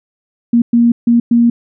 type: tone bursts at uneven times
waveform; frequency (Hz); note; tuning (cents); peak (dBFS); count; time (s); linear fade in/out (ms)
sine; 235.7; A#3; +19; -6; 4; 0.53-0.62 / 0.73-0.92 / 1.07-1.2 / 1.31-1.5; 5
effects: none